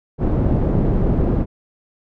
pink low-pass noise, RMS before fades -17 dBFS, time 0.18-1.46 s, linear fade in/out 50 ms, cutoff 400 Hz, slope 12 dB/octave, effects none

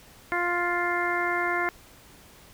harmonic tone, 350.3 Hz, F4, 5 cents sharp, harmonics 1 / 2 / 3 / 4 / 5 / 6, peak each -31 / -31 / -31 / -31 / -31 / -31 dBFS, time 0.32-1.69 s, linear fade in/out 0 ms, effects pink hiss -52 dBFS RMS until 2.53 s

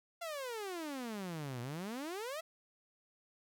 sawtooth exponential two-way sweep, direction down then up, 698.5 to 117 to 669 Hz, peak -36 dBFS, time 0.21-2.41 s, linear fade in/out 10 ms, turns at 1.61 s, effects none

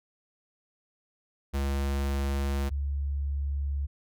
square / sine tone pair in turn, 69.3 / 70.39 Hz, C#2 / C#2, 0 / +27 cents, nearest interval unison, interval 27 cents, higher second, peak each -27 dBFS, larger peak neither, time 1.53-2.7 / 2.7-3.87 s, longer neither, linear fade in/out 20 ms, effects none

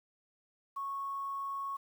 sine tone with quantisation, 1103 Hz, C#6, 9 cents flat, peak -35 dBFS, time 0.76-1.77 s, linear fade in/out 10 ms, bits 10, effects none

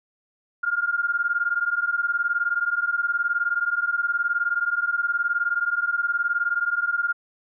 sine beating tone pair, 1400 / 1419 Hz, F6 / F6, +4 / +27 cents, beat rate 19 Hz, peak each -24 dBFS, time 0.63-7.13 s, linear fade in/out 10 ms, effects none

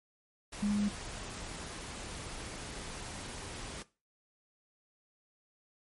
sine tone in noise, 205.8 Hz, G#3, 16 cents flat, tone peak -28 dBFS, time 0.62-0.89 s, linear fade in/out 10 ms, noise pink, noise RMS -43 dBFS, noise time 0.52-3.83 s, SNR +12 dB, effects noise-tail reverb RT60 0.3 s tail -18 dB re dry + MP3 48 kbps

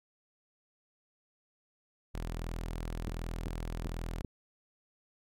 sawtooth tone, 41.33 Hz, E1, 5 cents sharp, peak -32 dBFS, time 2.14-4.22 s, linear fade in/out 10 ms
click train, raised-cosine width 3 ms, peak -25 dBFS, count 4, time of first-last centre 3.08-4.247 s, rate 2.57 Hz
effects AAC 64 kbps

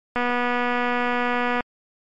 click train, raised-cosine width 0.5 ms, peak -9 dBFS, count 354, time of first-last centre 0.16-1.607 s, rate 244 Hz, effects MP3 64 kbps

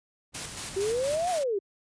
brown noise, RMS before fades -41 dBFS, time 0.32-1.29 s, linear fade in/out 50 ms
white noise with tremolo, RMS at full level -35 dBFS, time 0.34-1.44 s, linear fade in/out 10 ms, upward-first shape square, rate 4.3 Hz, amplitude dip 40%
sine exponential two-way sweep, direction up then down, 376.4 to 744 to 376.4 Hz, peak -25 dBFS, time 0.76-1.59 s, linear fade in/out 10 ms, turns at 1.3 s
effects high-pass 80 Hz 12 dB/octave + resampled to 22050 Hz

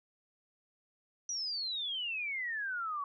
sine exponential sweep, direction down, 5920 to 1108.7 Hz, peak -34 dBFS, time 1.29-3.04 s, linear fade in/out 2 ms, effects none

